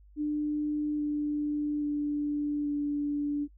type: tone with pitch steps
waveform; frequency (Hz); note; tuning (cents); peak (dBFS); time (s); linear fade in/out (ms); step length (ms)
sine; 298.4 / 295.8 / 293.3 / 290.7; D4 / D4 / D4 / D4; +28 / +13 / -2 / -18; -27; 0.16-3.48; 50; 830
effects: noise-tail reverb RT60 0.1 s tail -24 dB re dry + added 50 Hz sine -53 dBFS peak until 3.57 s